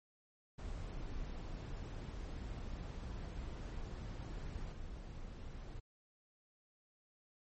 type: noise with level steps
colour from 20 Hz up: brown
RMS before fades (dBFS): -44 / -48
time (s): 0.58-5.8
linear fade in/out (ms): 10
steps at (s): 4.72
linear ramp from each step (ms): 2
effects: MP3 32 kbps